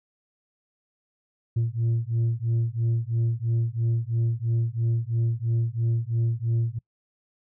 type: beating tone pair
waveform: sine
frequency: 114.1 / 117.1 Hz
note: A#2 / A#2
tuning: -37 / +8 cents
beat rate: 3 Hz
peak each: -23 dBFS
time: 1.56-6.79 s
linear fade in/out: 10 ms
effects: noise-tail reverb RT60 0.1 s tail -26 dB re dry + tanh soft clip ceiling -19 dBFS